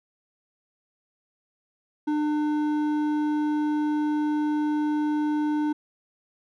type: tone with hard clipping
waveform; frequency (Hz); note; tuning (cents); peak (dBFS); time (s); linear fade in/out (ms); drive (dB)
triangle; 300; D4; +37; -24; 2.07-5.73; 10; 12
effects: none